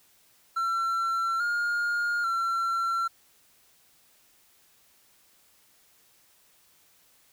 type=tone with pitch steps; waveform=triangle; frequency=1352 / 1418 / 1357 Hz; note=E6 / F6 / E6; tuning=+43 / +26 / +50 cents; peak=-23 dBFS; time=0.56-3.08 s; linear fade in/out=10 ms; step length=840 ms; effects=white hiss -62 dBFS RMS until 7.32 s